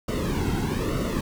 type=noise with flanger; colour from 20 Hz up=brown; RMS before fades=-26 dBFS; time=0.08-1.21 s; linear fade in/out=5 ms; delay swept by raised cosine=1.2 to 1.72 ms; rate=1.1 Hz; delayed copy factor=-0.85; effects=none